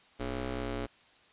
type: ring-modulated tone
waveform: 15% pulse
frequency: 129.1 Hz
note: C3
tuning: 23 cents flat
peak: -24 dBFS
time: 0.19-0.87 s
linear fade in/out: 20 ms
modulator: 161 Hz
effects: white hiss -61 dBFS RMS until 1.32 s + resampled to 8000 Hz